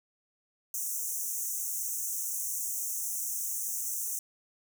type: high-pass noise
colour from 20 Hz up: pink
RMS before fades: -34 dBFS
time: 0.74-4.19 s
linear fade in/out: 2 ms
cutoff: 5900 Hz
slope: 96 dB/octave
effects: none